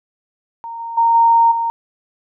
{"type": "tone with level steps", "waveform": "sine", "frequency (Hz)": 924, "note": "A#5", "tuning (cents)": -16, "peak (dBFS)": [-26, -24, -10, -8, -16], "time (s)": [0.64, 1.7], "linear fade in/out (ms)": 0, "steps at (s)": [0.79, 0.97, 1.14, 1.51], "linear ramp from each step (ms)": 10, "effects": []}